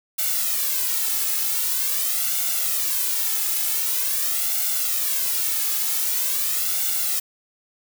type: noise with flanger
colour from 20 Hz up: blue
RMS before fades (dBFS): -23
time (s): 0.18-7.2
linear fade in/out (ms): 10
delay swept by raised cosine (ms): 1.4 to 2.35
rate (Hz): 0.45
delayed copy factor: +0.75
effects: none